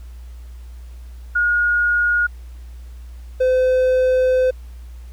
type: tone pair in turn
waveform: sine / triangle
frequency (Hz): 1437 / 511.9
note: F6 / C5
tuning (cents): +49 / -38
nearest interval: octave + tritone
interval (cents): 1787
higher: first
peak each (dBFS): -14 / -11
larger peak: second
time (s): 1.35-2.27 / 3.4-4.51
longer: second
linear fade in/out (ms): 10
effects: added 60 Hz sine -33 dBFS peak until 5.12 s + pink hiss -54 dBFS RMS until 5.12 s